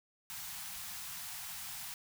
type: band-stop noise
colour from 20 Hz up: white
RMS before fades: -44 dBFS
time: 0.3-1.94 s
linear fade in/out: 0 ms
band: 210 to 680 Hz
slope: 96 dB/octave
effects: none